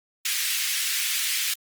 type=high-pass noise; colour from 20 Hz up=pink; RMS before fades=-26 dBFS; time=0.25-1.54 s; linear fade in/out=5 ms; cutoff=2000 Hz; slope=24 dB/octave; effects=Opus 24 kbps